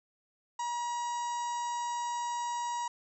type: harmonic tone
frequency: 957 Hz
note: A#5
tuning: 45 cents sharp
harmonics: 1 / 2 / 3 / 4 / 5 / 6 / 7 / 8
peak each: -32 / -48 / -51 / -51 / -56 / -50 / -49 / -50 dBFS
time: 0.59-2.88 s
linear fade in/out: 5 ms
effects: none